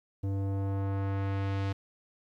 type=tone with low-pass filter sweep; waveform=square; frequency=98 Hz; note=G2; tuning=in tune; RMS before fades=-31 dBFS; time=0.23-1.73 s; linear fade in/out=10 ms; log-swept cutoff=410 to 4200 Hz; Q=0.81; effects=11-bit